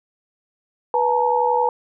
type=tone cluster; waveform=sine; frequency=490 / 859 / 930 Hz; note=B4 / A5 / A#5; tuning=-14 / -42 / -4 cents; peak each=-20 dBFS; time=0.94-1.69 s; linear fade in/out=2 ms; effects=none